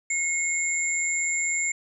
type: tone pair together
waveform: sine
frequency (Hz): 2165 / 7282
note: C#7 / A#8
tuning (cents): -41 / -41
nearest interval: octave + major sixth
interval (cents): 2100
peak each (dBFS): -26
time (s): 0.1-1.72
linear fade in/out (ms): 5
effects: none